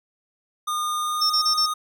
square tone with pitch glide, 1218 to 1237.9 Hz, D#6 to D#6, -37 to -9 cents, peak -24 dBFS, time 0.67-1.74 s, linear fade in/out 10 ms, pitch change +28 cents, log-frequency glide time 1-1.46 s
sine tone bursts, 5400 Hz, E8, 41 cents sharp, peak -18 dBFS, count 4, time 1.21-1.663 s, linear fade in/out 10 ms, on 90 ms, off 31 ms
effects none

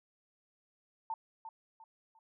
sine tone with echo, 895 Hz, A5, 29 cents sharp, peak -34 dBFS, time 1.1-1.14 s, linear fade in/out 2 ms, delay 350 ms, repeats 3, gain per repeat -9 dB, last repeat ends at 2.19 s, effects none

